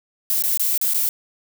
violet noise with dropouts, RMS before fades -20 dBFS, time 0.3-1.09 s, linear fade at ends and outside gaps 0 ms, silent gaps 0.423-0.438 / 0.574-0.596 / 0.777-0.814 / 0.936-0.945 s, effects none

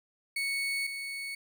35% pulse tone pair in turn, 2217 / 2217 Hz, C#7 / C#7, 0 / 0 cents, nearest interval unison, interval 0 cents, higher neither, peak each -28 / -34 dBFS, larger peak first, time 0.36-0.87 / 0.87-1.35 s, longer first, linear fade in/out 5 ms, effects none

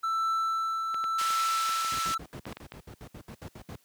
triangle tone with tremolo, 1328 Hz, E6, 12 cents sharp, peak -23 dBFS, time 0.03-2.18 s, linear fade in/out 10 ms, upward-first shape triangle, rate 0.91 Hz, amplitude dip 40%
clicks, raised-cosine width 0.3 ms, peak -24 dBFS, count 12, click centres 0.944 / 1.041 / 1.214 / 1.305 / 1.693 / 1.847 / 1.974 / 2.063 / 2.455 / 2.525 / 2.57 / 2.721 s
white band-pass noise, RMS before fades -36 dBFS, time 1.18-2.15 s, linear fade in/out 10 ms, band 1200 to 6300 Hz, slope 12 dB/octave
brown noise bursts, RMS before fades -37 dBFS, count 14, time 1.92-3.755 s, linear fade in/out 2 ms, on 67 ms, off 69 ms
effects white hiss -66 dBFS RMS until 3.84 s + high-pass 100 Hz 12 dB/octave

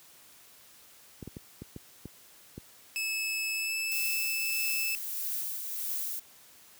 clicks, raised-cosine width 3 ms, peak -27 dBFS, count 7, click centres 1.227 / 1.276 / 1.368 / 1.62 / 1.763 / 2.056 / 2.579 s
sawtooth tone with pitch glide, 2603 to 2626 Hz, E7 to E7, -22 to -7 cents, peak -27 dBFS, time 2.96-4.95 s, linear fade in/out 0 ms, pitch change +15 cents, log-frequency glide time 3.53-3.72 s
violet noise with tremolo, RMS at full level -33 dBFS, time 3.91-6.2 s, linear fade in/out 10 ms, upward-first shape triangle, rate 1.6 Hz, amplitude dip 45%
effects white hiss -56 dBFS RMS until 6.79 s + high-pass 60 Hz 12 dB/octave

